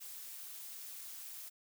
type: noise with amplitude modulation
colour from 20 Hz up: blue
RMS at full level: -45 dBFS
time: 0-1.5 s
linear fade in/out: 20 ms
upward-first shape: sine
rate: 250 Hz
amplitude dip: 65%
effects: none